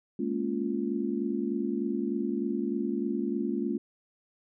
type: chord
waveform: sine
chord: Bb minor seventh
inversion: third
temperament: just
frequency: 209.8 / 233.1 / 279.7 / 349.6 Hz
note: Ab3 / Bb3 / Db4 / F4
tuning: +18 / 0 / +16 / +2 cents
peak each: -33 dBFS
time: 0.19-3.78 s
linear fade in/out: 5 ms
effects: none